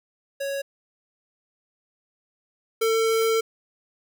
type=tone pair in turn; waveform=square; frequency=554.4 / 448.8 Hz; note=C#5 / A4; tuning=0 / +34 cents; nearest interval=major third; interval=366 cents; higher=first; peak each=-27 / -20 dBFS; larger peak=second; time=0.4-0.62 / 2.81-3.41 s; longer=second; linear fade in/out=10 ms; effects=none